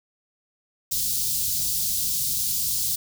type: band-stop noise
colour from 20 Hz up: white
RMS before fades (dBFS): -25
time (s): 0.91-2.96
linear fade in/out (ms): 10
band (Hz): 180 to 4100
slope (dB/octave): 24
effects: none